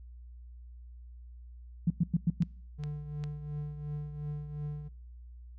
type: tone bursts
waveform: sine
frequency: 170 Hz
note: F3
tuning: 46 cents flat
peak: -22 dBFS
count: 5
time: 1.87-2.435 s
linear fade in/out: 5 ms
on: 33 ms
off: 100 ms
type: clicks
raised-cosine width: 0.2 ms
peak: -29 / -30 / -29 dBFS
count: 3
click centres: 2.423 / 2.837 / 3.239 s
type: tone with tremolo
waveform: triangle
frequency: 148.2 Hz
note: D3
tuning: 16 cents sharp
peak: -31 dBFS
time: 2.78-4.89 s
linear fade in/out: 20 ms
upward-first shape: triangle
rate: 2.8 Hz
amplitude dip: 65%
effects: noise-tail reverb RT60 0.7 s tail -26 dB re dry + added 60 Hz sine -46 dBFS peak until 5.58 s